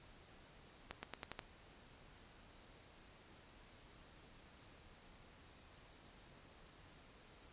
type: accelerating click train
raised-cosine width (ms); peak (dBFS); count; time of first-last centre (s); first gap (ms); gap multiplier
0.3; -28; 6; 0.91-1.392; 120; 0.89
effects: pink hiss -62 dBFS RMS until 7.52 s + resampled to 8000 Hz